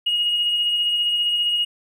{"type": "tone with tremolo", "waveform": "triangle", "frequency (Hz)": 2878, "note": "F#7", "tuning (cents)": -49, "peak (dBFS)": -13, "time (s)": [0.06, 1.65], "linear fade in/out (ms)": 10, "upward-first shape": "sine", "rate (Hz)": 15, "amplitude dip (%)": 40, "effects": ["tanh soft clip ceiling -15 dBFS"]}